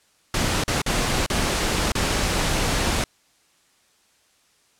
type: noise with dropouts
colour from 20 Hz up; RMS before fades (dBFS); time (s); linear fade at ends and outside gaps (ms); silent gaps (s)
pink; -22; 0.34-3.04; 2; 0.638-0.679 / 0.818-0.862 / 1.263-1.3 / 1.92-1.952
effects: white hiss -61 dBFS RMS until 4.79 s + low-pass 9000 Hz 12 dB/octave